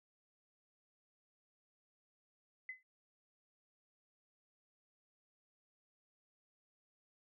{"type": "tone with exponential decay", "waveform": "sine", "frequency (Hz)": 2030, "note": "B6", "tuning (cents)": 47, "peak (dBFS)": -39, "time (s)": [2.69, 2.83], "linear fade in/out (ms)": 2, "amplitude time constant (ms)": 30, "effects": []}